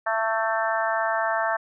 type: harmonic tone with a mistuned harmonic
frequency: 223 Hz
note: A3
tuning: 23 cents sharp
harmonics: 3 / 4 / 5 / 6 / 7 / 8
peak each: -26 / -28 / -30 / -31 / -30 / -31 dBFS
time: 0.06-1.57 s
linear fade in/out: 10 ms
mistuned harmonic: 6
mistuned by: -18 cents
effects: none